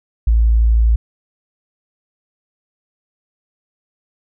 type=tone; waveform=sine; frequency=56.2 Hz; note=A1; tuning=37 cents sharp; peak=-9 dBFS; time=0.27-0.96 s; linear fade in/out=5 ms; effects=none